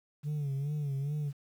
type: tone with vibrato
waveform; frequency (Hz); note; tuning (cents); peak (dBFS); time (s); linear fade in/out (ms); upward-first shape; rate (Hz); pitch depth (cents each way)
sine; 143.3; D3; -42; -28; 0.23-1.33; 50; sine; 2.4; 91
effects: tanh soft clip ceiling -30 dBFS + 10-bit